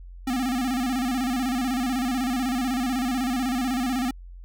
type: tone with vibrato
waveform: square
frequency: 253.5 Hz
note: B3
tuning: 45 cents sharp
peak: -24 dBFS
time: 0.27-4.11 s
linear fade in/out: 5 ms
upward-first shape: square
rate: 16 Hz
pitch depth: 86 cents each way
effects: added 44 Hz sine -39 dBFS peak until 4.44 s